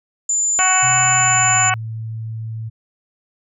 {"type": "tone", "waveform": "sine", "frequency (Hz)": 7090, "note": "A8", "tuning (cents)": 12, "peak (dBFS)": -15, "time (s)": [0.29, 1.7], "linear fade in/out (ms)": 5}
{"type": "harmonic tone", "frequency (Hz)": 372.8, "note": "F#4", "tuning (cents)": 13, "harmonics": [2, 3, 4, 5, 6, 7, 8], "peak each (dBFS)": [-20, -21, -20, -28, -24, -25, -29], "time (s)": [0.59, 1.74], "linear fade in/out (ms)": 0}
{"type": "tone with pitch glide", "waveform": "sine", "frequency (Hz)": [126.8, 111.67], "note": ["B2", "A2"], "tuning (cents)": [46, 26], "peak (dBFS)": -24, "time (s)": [0.82, 2.7], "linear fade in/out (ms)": 20, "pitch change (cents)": -220, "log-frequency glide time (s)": [1.18, 1.77]}
{"effects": []}